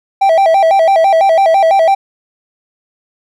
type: tone with vibrato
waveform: triangle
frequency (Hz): 714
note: F5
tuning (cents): +38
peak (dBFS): -4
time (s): 0.21-1.95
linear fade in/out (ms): 10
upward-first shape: square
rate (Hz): 6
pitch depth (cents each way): 160
effects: none